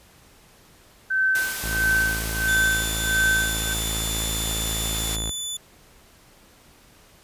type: tone with tremolo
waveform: sine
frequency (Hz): 1540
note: G6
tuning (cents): -31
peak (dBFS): -17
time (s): 1.1-3.74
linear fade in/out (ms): 10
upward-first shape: sine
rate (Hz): 1.5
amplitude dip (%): 90
type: noise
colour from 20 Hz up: white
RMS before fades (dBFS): -30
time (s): 1.35-5.16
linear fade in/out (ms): 2
type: tone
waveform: sawtooth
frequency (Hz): 55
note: A1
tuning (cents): 0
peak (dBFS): -24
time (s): 1.63-5.31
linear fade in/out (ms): 10
type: tone with pitch glide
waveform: 20% pulse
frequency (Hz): 3520 to 3492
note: A7 to A7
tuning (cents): 0 to -14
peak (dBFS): -22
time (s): 2.48-5.57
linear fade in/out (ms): 5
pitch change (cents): -14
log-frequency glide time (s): 4.89-5.25
effects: pink hiss -53 dBFS RMS until 7.23 s + resampled to 32000 Hz